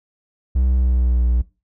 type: tone with pitch glide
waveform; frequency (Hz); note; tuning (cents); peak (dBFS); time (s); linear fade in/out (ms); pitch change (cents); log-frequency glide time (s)
triangle; 63.7 to 60.23; C2 to B1; -46 to -43; -12; 0.55-1.42; 10; -97; 0.71-1.27
effects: noise-tail reverb RT60 0.3 s tail -21 dB re dry